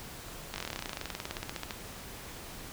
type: slowing click train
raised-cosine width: 0.2 ms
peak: -18 dBFS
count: 29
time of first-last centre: 0.54-1.708 s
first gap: 20 ms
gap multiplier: 1.05
effects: pink hiss -45 dBFS RMS until 2.72 s